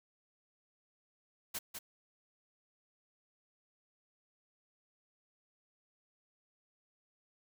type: noise with echo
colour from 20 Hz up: white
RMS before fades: -39 dBFS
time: 1.54-1.59 s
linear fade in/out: 10 ms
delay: 200 ms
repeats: 1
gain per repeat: -5 dB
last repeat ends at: 1.79 s
effects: none